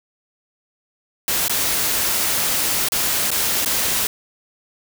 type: noise with dropouts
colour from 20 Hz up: white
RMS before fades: -20 dBFS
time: 1.28-4.07 s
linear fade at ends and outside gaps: 1 ms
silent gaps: 1.481-1.496 / 2.886-2.92 / 3.305-3.315 / 3.648-3.659 s
effects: none